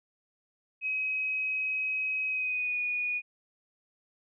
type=tone with pitch glide; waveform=sine; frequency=2539 to 2460 Hz; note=D#7 to D#7; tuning=+34 to -20 cents; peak=-28 dBFS; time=0.81-3.22 s; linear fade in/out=50 ms; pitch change=-54 cents; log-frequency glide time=2.28-2.79 s; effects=none